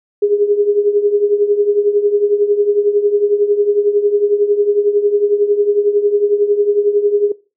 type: tone with tremolo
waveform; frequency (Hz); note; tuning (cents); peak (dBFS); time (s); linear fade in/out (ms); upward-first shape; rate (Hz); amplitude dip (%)
sine; 411.4; G#4; -16; -7; 0.22-7.32; 5; triangle; 11; 85
effects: noise-tail reverb RT60 0.3 s tail -20 dB re dry